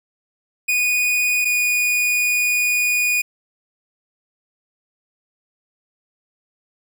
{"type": "tone pair in turn", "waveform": "45% pulse", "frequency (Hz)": [2471, 2460], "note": ["D#7", "D#7"], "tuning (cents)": [-13, -20], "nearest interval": "unison", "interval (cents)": 7, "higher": "first", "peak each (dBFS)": -16, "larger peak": "neither", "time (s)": [[0.68, 1.45], [1.45, 3.22]], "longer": "second", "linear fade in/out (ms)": 10, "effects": []}